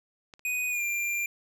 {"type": "clicks", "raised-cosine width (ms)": 0.2, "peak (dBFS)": [-28, -37], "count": 2, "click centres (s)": [0.338, 0.394]}
{"type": "tone with pitch glide", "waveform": "square", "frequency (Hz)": [2489, 2382], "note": ["D#7", "D7"], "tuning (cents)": [0, 24], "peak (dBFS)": -28, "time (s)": [0.45, 1.26], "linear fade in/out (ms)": 2, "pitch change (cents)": -76, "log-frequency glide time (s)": [0.69, 0.83]}
{"effects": []}